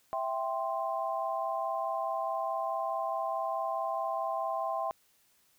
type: chord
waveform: sine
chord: C major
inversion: first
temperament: equal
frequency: 659.3 / 784 / 1046.5 Hz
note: E5 / G5 / C6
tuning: 0 / 0 / 0 cents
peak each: -34 / -35 / -35 dBFS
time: 0.13-4.91 s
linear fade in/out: 0 ms
effects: white hiss -68 dBFS RMS until 5.58 s